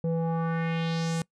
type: tone with low-pass filter sweep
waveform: square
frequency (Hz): 164.81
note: E3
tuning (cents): 0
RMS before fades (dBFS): -28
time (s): 0.04-1.22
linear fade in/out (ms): 2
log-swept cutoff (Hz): 430 to 9000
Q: 2.2
effects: noise-tail reverb RT60 0.1 s tail -22 dB re dry